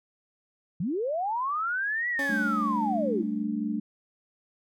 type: linear two-way sweep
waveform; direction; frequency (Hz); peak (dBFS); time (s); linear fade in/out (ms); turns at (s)
sine; up then down; 146.83 to 1967 to 301.9; -26; 0.8-3.23; 5; 2.09
type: tone with exponential decay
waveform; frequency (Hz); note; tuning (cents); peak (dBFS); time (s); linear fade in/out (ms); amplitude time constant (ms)
20% pulse; 277.4; C#4; +1; -25; 2.19-3.44; 1; 270
type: chord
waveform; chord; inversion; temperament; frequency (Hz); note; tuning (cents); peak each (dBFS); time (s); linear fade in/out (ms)
sine; G suspended second; none; equal; 196 / 220 / 293.7; G3 / A3 / D4; 0 / 0 / 0; -34 / -29 / -32; 2.29-3.8; 10
effects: none